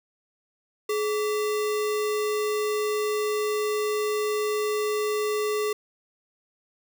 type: tone with sample-and-hold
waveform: sine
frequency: 423.1 Hz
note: G#4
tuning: 32 cents sharp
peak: -23 dBFS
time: 0.89-5.73 s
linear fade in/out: 5 ms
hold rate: 1575 Hz
effects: none